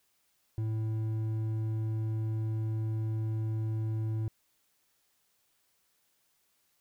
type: tone with hard clipping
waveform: triangle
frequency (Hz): 110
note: A2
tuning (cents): 0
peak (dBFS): -31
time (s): 0.58-4.28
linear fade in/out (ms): 0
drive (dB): 9
effects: white hiss -73 dBFS RMS until 6.8 s